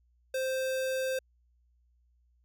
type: tone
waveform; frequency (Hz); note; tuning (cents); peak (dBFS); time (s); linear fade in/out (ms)
square; 523; C5; -1; -30; 0.34-1.19; 5
effects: added 60 Hz sine -65 dBFS peak until 2.44 s